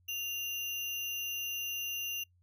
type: tone with sample-and-hold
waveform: sine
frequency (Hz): 2794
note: F7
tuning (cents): 0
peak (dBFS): -34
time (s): 0.08-2.24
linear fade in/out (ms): 10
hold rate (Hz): 8820
effects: noise-tail reverb RT60 0.1 s tail -24 dB re dry + added 89 Hz sine -65 dBFS peak until 2.42 s